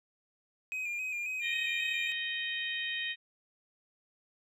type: tone with vibrato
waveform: triangle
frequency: 2463 Hz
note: D#7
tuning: 18 cents flat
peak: -32 dBFS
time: 0.72-2.12 s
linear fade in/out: 0 ms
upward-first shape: square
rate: 3.7 Hz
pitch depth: 42 cents each way
type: harmonic tone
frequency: 622.3 Hz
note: D#5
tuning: in tune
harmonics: 3 / 4 / 5 / 6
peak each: -37 / -38 / -39 / -40 dBFS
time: 1.41-3.16 s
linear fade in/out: 50 ms
effects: none